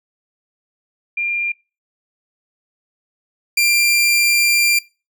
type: tone pair in turn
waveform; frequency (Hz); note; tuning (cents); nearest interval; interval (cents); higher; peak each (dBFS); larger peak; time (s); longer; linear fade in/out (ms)
sine / sawtooth; 2395 / 2378; D7 / D7; +33 / +21; unison; 12; first; -18 / -9; second; 1.17-1.52 / 3.57-4.79; second; 5
effects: noise-tail reverb RT60 0.3 s tail -22 dB re dry